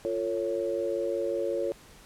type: chord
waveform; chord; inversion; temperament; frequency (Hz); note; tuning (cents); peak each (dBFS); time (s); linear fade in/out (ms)
sine; F augmented; none; equal with one note detuned; 349.2 / 449 / 554.4; F4 / A4 / C#5; 0 / +35 / 0; -32 / -32 / -30; 0.05-1.72; 0
effects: pink hiss -53 dBFS RMS until 2.05 s + low-pass 12000 Hz 12 dB/octave